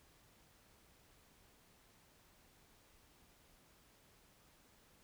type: silence
effects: pink hiss -68 dBFS RMS until 5.03 s